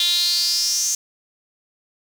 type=tone with high-pass filter sweep; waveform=sawtooth; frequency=349.2 Hz; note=F4; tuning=in tune; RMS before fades=-20 dBFS; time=0-0.95 s; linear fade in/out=2 ms; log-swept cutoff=3600 to 6400 Hz; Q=7.7; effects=none